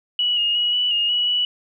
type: tone with pitch steps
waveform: sine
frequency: 2937 / 2852 / 2910 / 2958 / 2848 / 2930 / 2948 Hz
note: F#7 / F7 / F#7 / F#7 / F7 / F#7 / F#7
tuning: -13 / +36 / -29 / -1 / +33 / -18 / -7 cents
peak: -17 dBFS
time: 0.19-1.45 s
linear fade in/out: 2 ms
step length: 180 ms
effects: none